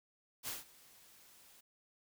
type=noise with ADSR envelope; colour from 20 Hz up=white; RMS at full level=-40 dBFS; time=0.43-1.61 s; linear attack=48 ms; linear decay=160 ms; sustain=-22 dB; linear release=9 ms; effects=none